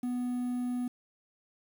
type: tone with quantisation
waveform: triangle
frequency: 246.9 Hz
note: B3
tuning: in tune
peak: -28 dBFS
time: 0.03-0.88 s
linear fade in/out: 5 ms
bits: 9
effects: none